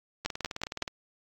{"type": "two click trains", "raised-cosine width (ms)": 0.2, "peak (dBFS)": [-12, -18], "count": [4, 13], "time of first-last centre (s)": [[0.26, 0.823], [0.25, 0.878]], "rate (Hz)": [5.33, 19.1], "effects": ["AAC 64 kbps"]}